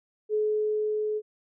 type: tone with level ramp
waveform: sine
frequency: 426.5 Hz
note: G#4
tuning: 46 cents sharp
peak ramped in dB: -22 to -26 dBFS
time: 0.29-1.22 s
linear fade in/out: 50 ms
effects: none